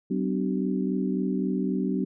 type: harmonic tone with a mistuned harmonic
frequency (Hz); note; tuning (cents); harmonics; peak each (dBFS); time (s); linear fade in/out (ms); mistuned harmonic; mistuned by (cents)
63.5; B1; +49; 3 / 4 / 5 / 6; -27 / -29 / -31 / -33; 0.1-2.05; 10; 5; -110
effects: none